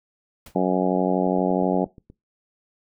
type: noise with exponential decay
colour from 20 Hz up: pink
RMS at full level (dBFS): -39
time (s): 0.46-0.58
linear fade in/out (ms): 5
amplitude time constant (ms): 25
type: harmonic tone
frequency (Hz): 92.2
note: F#2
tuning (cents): -6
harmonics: 2 / 3 / 4 / 5 / 6 / 7 / 8 / 9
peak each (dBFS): -23 / -25 / -26 / -27 / -28 / -28 / -29 / -30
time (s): 0.55-1.85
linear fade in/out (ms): 10
type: click train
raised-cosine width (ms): 3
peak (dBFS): -31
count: 8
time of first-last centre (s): 1.27-2.1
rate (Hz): 8.43
effects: noise-tail reverb RT60 0.2 s tail -20 dB re dry

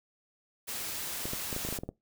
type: noise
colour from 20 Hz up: white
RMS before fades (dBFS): -37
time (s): 0.67-1.79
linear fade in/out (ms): 20
type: clicks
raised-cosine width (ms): 2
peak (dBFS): -23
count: 10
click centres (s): 1.255 / 1.334 / 1.528 / 1.564 / 1.65 / 1.688 / 1.726 / 1.788 / 1.835 / 1.89
effects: noise-tail reverb RT60 0.2 s tail -21 dB re dry

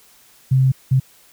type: tone bursts at uneven times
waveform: sine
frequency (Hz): 131.6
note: C3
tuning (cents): +10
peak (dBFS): -11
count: 2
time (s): 0.51-0.72 / 0.91-1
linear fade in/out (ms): 10
effects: white hiss -51 dBFS RMS until 1.32 s

